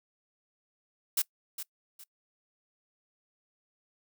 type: noise with echo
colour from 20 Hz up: blue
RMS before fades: -27 dBFS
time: 1.17-1.22 s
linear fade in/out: 5 ms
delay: 410 ms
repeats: 2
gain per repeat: -11 dB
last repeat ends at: 2.04 s
effects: noise-tail reverb RT60 0.1 s tail -23 dB re dry